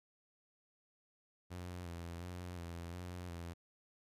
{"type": "tone with vibrato", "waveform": "sawtooth", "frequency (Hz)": 87.2, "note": "F2", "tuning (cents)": -2, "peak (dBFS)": -40, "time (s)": [1.5, 3.54], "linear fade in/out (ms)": 20, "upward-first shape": "square", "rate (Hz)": 1.4, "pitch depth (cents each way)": 39, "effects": ["resampled to 32000 Hz"]}